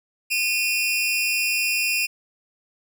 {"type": "tone pair together", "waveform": "sawtooth", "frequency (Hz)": [2456, 2700], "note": ["D#7", "E7"], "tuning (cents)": [-23, 41], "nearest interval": "major second", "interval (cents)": 164, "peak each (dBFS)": -20, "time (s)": [0.3, 2.07], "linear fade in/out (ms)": 20, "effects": []}